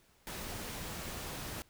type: noise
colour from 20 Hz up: pink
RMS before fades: -42 dBFS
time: 0.27-1.62 s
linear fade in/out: 0 ms
effects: pink hiss -67 dBFS RMS until 1.69 s